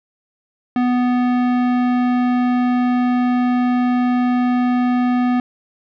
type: tone with tanh clipping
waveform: sine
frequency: 247.5 Hz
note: B3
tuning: 4 cents sharp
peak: -16 dBFS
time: 0.76-5.4 s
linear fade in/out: 2 ms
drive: 17 dB
effects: none